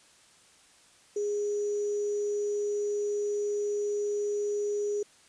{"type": "tone with sample-and-hold", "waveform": "sine", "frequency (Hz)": 412.7, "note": "G#4", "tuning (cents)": -11, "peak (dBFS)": -27, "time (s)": [1.16, 5.03], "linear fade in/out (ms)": 5, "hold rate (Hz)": 6300, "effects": ["white hiss -59 dBFS RMS until 5.28 s", "resampled to 22050 Hz"]}